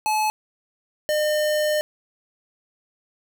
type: tone pair in turn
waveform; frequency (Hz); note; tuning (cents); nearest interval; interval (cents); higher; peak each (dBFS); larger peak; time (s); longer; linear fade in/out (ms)
square; 859 / 606; A5 / D#5; -42 / -46; tritone; 604; first; -20; neither; 0.06-0.3 / 1.09-1.81; second; 0
effects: 10-bit